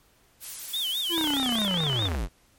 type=noise; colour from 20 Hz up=blue; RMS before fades=-36 dBFS; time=0.4-1.69 s; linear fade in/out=50 ms
type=tone with vibrato; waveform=sine; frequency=3322 Hz; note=G#7; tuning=in tune; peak=-26 dBFS; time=0.73-2.08 s; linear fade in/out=10 ms; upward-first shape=sine; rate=4.8 Hz; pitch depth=190 cents each way
type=linear sweep; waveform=square; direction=down; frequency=349.2 to 37.05 Hz; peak=-27 dBFS; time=1.09-2.29 s; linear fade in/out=50 ms
type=click train; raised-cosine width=0.5 ms; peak=-18 dBFS; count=32; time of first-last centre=1.18-2.149 s; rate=32 Hz
effects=pink hiss -62 dBFS RMS until 2.58 s + MP3 64 kbps